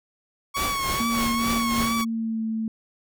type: tone with vibrato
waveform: sawtooth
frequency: 1114 Hz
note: C#6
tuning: 8 cents sharp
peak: -21 dBFS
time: 0.54-2.05 s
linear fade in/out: 20 ms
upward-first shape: triangle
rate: 2.3 Hz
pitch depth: 63 cents each way
type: noise with tremolo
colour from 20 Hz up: pink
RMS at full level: -28 dBFS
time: 0.56-2.02 s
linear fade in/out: 10 ms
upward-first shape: triangle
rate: 3.4 Hz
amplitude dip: 80%
type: tone with pitch glide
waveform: sine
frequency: 233.1 to 221.9 Hz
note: A#3 to A3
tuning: 0 to +15 cents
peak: -24 dBFS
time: 1-2.68 s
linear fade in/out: 2 ms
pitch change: -85 cents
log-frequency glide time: 1.69-2.44 s
effects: none